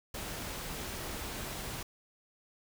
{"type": "noise", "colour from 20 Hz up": "pink", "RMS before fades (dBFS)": -40, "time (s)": [0.14, 1.83], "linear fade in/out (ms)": 5, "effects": []}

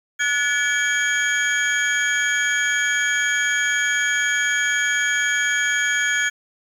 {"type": "tone cluster", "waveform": "sine", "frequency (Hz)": [1464, 1716, 2282, 3234, 6680], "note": ["F#6", "A6", "C#7", "G#7", "G#8"], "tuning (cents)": [-19, -44, 50, -47, 9], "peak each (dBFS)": [-22, -20, -26, -27, -26], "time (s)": [0.19, 6.3], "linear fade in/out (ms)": 20, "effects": ["tanh soft clip ceiling -12 dBFS", "8-bit"]}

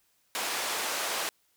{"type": "band-pass noise", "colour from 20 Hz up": "pink", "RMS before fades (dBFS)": -32, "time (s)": [0.35, 1.29], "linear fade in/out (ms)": 0, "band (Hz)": [620, 13000], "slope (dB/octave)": 12, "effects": ["white hiss -70 dBFS RMS until 1.56 s"]}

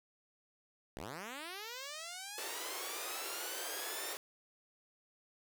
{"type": "linear sweep", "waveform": "5% pulse", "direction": "up", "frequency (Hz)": [55, 1847], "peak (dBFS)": -32, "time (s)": [0.97, 4.13], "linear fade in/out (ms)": 0}
{"type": "high-pass noise", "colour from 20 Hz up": "pink", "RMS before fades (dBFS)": -44, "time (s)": [2.38, 4.17], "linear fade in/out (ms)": 0, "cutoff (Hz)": 340, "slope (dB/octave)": 48}
{"effects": []}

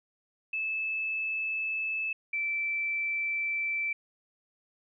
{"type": "tone pair in turn", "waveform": "sine", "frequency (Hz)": [2615, 2330], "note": ["E7", "D7"], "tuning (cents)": [-15, -14], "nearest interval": "major second", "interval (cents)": 199, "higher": "first", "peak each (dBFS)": [-29, -28], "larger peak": "second", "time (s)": [[0.53, 2.13], [2.33, 3.93]], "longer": "neither", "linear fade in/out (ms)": 5, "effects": []}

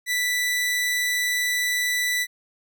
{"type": "tone", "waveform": "sawtooth", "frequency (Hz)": 1975.5, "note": "B6", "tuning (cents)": 0, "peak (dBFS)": -18, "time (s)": [0.06, 2.27], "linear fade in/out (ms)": 50, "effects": []}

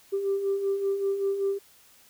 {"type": "beating tone pair", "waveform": "sine", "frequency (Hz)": [390, 395.2], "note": ["G4", "G4"], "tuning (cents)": [-9, 14], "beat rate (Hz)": 5.2, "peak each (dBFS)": [-32, -24], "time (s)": [0.12, 1.59], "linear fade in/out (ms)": 20, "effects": ["tanh soft clip ceiling -19 dBFS", "white hiss -57 dBFS RMS until 2.09 s"]}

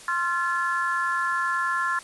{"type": "tone cluster", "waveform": "sine", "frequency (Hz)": [1055, 1374, 1725], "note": ["C6", "F6", "A6"], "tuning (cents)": [14, -29, -35], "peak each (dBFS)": -27, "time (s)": [0.08, 1.99], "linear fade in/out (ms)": 2, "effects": ["white hiss -45 dBFS RMS until 2.03 s", "resampled to 24000 Hz"]}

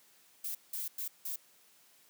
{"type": "noise bursts at uneven times", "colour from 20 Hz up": "violet", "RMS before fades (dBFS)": -38, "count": 4, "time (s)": [[0.44, 0.55], [0.73, 0.88], [0.98, 1.08], [1.25, 1.36]], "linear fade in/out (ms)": 5, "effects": ["white hiss -64 dBFS RMS until 2.09 s", "high-pass 150 Hz 12 dB/octave"]}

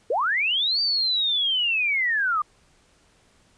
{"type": "linear two-way sweep", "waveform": "sine", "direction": "up then down", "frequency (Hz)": [415.3, 4667, 1173], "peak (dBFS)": -20, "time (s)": [0.1, 2.42], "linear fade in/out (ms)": 5, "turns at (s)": 0.81, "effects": ["pink hiss -60 dBFS RMS until 3.57 s", "resampled to 22050 Hz"]}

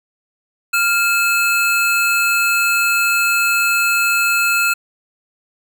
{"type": "tone pair together", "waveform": "square", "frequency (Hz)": [1396.9, 2602], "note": ["F6", "E7"], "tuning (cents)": [0, -23], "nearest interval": "major seventh", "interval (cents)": 1077, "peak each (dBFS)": -17, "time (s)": [0.73, 4.74], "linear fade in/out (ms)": 10, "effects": []}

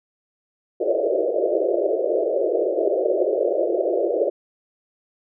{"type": "band-pass noise", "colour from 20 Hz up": "white", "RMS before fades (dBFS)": -21, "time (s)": [0.8, 4.3], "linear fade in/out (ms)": 10, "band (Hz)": [340, 640], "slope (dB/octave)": 96, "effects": []}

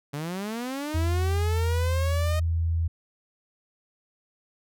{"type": "linear sweep", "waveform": "sawtooth", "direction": "up", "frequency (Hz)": [138.6, 622.3], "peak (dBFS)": -26, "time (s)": [0.13, 2.4], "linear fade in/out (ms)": 10}
{"type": "tone with pitch glide", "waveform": "sine", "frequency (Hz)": [84.4, 82.76], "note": ["E2", "E2"], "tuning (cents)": [41, 7], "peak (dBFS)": -22, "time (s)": [0.94, 2.88], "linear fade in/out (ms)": 10, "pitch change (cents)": -34, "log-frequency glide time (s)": [1.1, 2.23]}
{"effects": []}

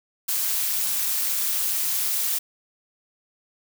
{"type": "noise with amplitude modulation", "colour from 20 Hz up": "blue", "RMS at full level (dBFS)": -22, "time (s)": [0.28, 2.39], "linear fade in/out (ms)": 10, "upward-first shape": "sine", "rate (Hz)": 203, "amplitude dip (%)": 55, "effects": []}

